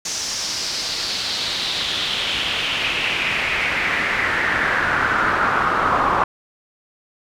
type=noise with band-pass filter sweep; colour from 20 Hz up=brown; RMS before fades=-21 dBFS; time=0.05-6.24 s; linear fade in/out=5 ms; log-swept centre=6000 to 1100 Hz; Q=3.4; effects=none